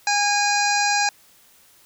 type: harmonic tone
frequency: 819 Hz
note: G#5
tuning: 24 cents flat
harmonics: 1 / 2 / 3 / 5 / 6 / 7 / 8 / 9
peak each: -21 / -24 / -26 / -28 / -29 / -29 / -30 / -31 dBFS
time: 0.07-1.09 s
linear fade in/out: 2 ms
effects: white hiss -54 dBFS RMS until 1.85 s